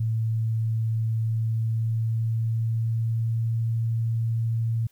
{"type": "tone with pitch glide", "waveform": "sine", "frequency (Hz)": [112.1, 114.13], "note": ["A2", "A#2"], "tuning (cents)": [33, -36], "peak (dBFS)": -22, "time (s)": [0, 4.87], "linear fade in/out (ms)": 5, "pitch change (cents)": 31, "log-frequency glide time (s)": [1.15, 3.57], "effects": ["white hiss -64 dBFS RMS until 4.91 s"]}